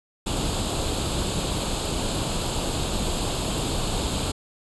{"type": "noise with comb filter", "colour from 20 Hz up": "pink", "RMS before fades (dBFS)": -26, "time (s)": [0.26, 4.32], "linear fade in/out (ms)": 10, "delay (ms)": 0.26, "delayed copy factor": 0.7, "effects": ["resampled to 24000 Hz"]}